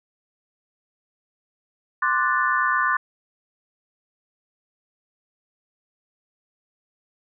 sine chord, D dominant seventh, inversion third, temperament equal, 1046.5 / 1174.7 / 1480 / 1760 Hz, C6 / D6 / F#6 / A6, 0 / 0 / 0 / 0 cents, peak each -24 dBFS, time 2.02-2.97 s, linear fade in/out 5 ms, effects none

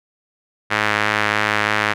sawtooth tone with band-pass filter, 105.7 Hz, G#2, 31 cents sharp, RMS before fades -19 dBFS, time 0.7-1.94 s, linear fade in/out 20 ms, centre 1800 Hz, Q 1.6, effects none

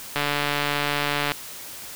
click train, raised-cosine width 0.3 ms, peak -7 dBFS, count 169, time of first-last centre 0.16-1.319 s, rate 145 Hz, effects white hiss -38 dBFS RMS until 1.95 s

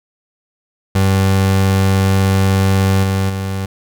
30% pulse tone with level steps, 96.4 Hz, G2, 28 cents flat, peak -8 / -11 / -16 dBFS, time 0.95-3.66 s, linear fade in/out 5 ms, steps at 3.03 / 3.29 s, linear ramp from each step 10 ms, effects none

